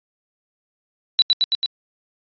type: tone with echo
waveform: sine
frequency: 3951 Hz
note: B7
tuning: in tune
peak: -10 dBFS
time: 1.19-1.22 s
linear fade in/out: 0 ms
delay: 110 ms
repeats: 4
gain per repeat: -2 dB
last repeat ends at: 1.66 s
effects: resampled to 11025 Hz